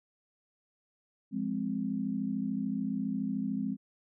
sine chord, F minor, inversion none, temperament equal, 174.61 / 207.7 / 261.6 Hz, F3 / Ab3 / C4, 0 / 0 / 0 cents, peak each -38 / -33 / -34 dBFS, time 1.31-3.77 s, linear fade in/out 50 ms, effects none

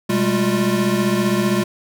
square tone cluster, 124.3 / 198.5 / 213.8 / 352.7 Hz, B2 / G3 / A3 / F4, +12 / +22 / -49 / +17 cents, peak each -27 / -20 / -23 / -22 dBFS, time 0.09-1.64 s, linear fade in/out 10 ms, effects none

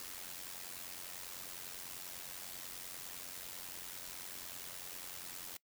white noise with amplitude modulation, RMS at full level -44 dBFS, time 0-5.57 s, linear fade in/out 0 ms, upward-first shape sine, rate 90.1 Hz, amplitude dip 70%, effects noise-tail reverb RT60 0.1 s tail -22 dB re dry

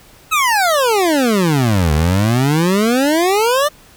25% pulse exponential two-way sweep, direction down then up, 1318.5 to 73.4 to 610 Hz, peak -8 dBFS, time 0.31-3.69 s, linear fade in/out 20 ms, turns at 1.93 s, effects pink hiss -45 dBFS RMS until 3.96 s

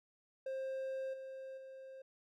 triangle tone with level steps, 530 Hz, C5, 22 cents sharp, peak -36 / -43 / -47 dBFS, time 0.46-2.02 s, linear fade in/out 5 ms, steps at 1.13 / 1.57 s, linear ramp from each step 10 ms, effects none

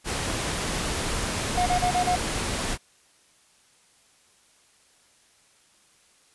pink noise, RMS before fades -28 dBFS, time 0.04-2.78 s, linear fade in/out 50 ms
triangle tone bursts, 721 Hz, F#5, 45 cents flat, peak -19 dBFS, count 5, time 1.57-2.159 s, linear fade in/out 10 ms, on 93 ms, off 31 ms
effects white hiss -60 dBFS RMS until 6.34 s + resampled to 24000 Hz

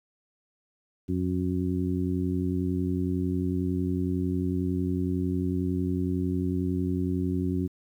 harmonic tone, 91 Hz, F#2, 28 cents flat, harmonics 1 / 2 / 3 / 4, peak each -30 / -30 / -29 / -34 dBFS, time 1.08-7.68 s, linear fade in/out 20 ms, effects 10-bit

